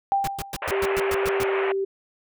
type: tone with exponential decay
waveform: sine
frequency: 790 Hz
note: G5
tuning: 13 cents sharp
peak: -16 dBFS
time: 0.12-0.77 s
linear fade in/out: 0 ms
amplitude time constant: 140 ms
type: noise bursts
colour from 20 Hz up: pink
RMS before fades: -30 dBFS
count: 9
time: 0.24-1.435 s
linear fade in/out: 2 ms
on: 35 ms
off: 110 ms
type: band-pass noise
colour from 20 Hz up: pink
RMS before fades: -29 dBFS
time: 0.62-1.72 s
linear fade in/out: 2 ms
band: 480 to 2700 Hz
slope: 48 dB/octave
type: tone with pitch glide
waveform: sine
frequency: 392 to 389.5 Hz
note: G4 to G4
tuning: 0 to -11 cents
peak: -22 dBFS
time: 0.71-1.85 s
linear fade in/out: 10 ms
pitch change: -11 cents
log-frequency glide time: 1.33-1.53 s
effects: none